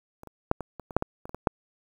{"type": "clicks", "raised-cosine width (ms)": 1, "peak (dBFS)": [-29, -29, -7, -19, -24, -25, -6, -13, -25, -26, -20, -6], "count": 12, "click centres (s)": [0.234, 0.273, 0.514, 0.607, 0.797, 0.908, 0.966, 1.024, 1.255, 1.294, 1.346, 1.472], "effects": ["8-bit"]}